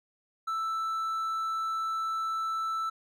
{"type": "tone", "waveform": "triangle", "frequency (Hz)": 1322, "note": "E6", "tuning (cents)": 5, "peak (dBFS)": -27, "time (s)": [0.47, 2.9], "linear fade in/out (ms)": 10, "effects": []}